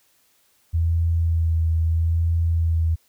sine tone with vibrato, 82.41 Hz, E2, in tune, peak -17 dBFS, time 0.73-2.96 s, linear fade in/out 20 ms, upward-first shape sine, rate 0.77 Hz, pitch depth 22 cents each way, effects white hiss -62 dBFS RMS until 3.08 s

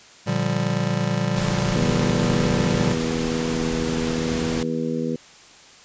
square chord, G minor seventh, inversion first, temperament just, 117.6 / 147 / 176.4 / 196 Hz, Bb2 / D3 / F3 / G3, +16 / +2 / +18 / 0 cents, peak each -27 dBFS, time 0.26-2.95 s, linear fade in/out 20 ms
pink noise, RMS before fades -29 dBFS, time 1.36-4.63 s, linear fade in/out 2 ms
harmonic tone, 81 Hz, E2, 30 cents flat, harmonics 2 / 3 / 4 / 5 / 6, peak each -29 / -25 / -32 / -31 / -29 dBFS, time 1.75-5.16 s, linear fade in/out 5 ms
effects white hiss -47 dBFS RMS until 5.84 s + resampled to 16000 Hz

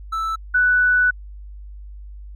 triangle / sine tone pair in turn, 1318.5 / 1485.5 Hz, E6 / F#6, 0 / +6 cents, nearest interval major second, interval 206 cents, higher second, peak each -19 / -13 dBFS, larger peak second, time 0.12-0.36 / 0.54-1.11 s, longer second, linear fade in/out 10 ms, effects added 50 Hz sine -34 dBFS peak until 2.35 s

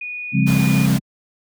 sine tone with pitch glide, 2464 to 2443 Hz, D#7 to D#7, -17 to -32 cents, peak -26 dBFS, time 0.01-0.86 s, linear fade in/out 5 ms, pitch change -15 cents, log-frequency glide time 0.5-0.62 s
sine chord, Db major seventh, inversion none, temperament equal with one note detuned, 138.59 / 174.61 / 203 / 261.6 Hz, Db3 / F3 / Ab3 / C4, 0 / 0 / -39 / 0 cents, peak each -17 / -19 / -18 / -22 dBFS, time 0.32-1 s, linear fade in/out 50 ms
pink noise, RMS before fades -27 dBFS, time 0.46-0.99 s, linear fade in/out 20 ms
effects high-pass 60 Hz 12 dB/octave

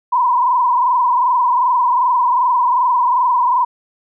sine tone with frequency modulation, 987.8 Hz, B5, in tune, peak -11 dBFS, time 0.12-3.65 s, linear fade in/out 10 ms, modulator 22.6 Hz, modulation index 2.1, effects none

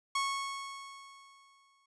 sawtooth tone with exponential decay, 1101 Hz, C#6, 12 cents flat, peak -25 dBFS, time 0.15-1.86 s, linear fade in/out 5 ms, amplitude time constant 370 ms, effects resampled to 22050 Hz

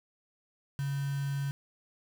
sine tone with quantisation, 139.7 Hz, C#3, 14 cents sharp, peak -30 dBFS, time 0.79-1.51 s, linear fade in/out 0 ms, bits 7, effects none

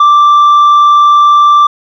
sine tone with tanh clipping, 1174.7 Hz, D6, in tune, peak -3 dBFS, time 0-1.67 s, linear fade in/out 5 ms, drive 3 dB, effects none

